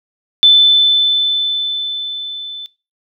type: tone with level ramp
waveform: sine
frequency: 3519 Hz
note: A7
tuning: in tune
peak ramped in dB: -3 to -25 dBFS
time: 0.43-2.66 s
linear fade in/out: 0 ms
effects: noise-tail reverb RT60 0.3 s tail -22 dB re dry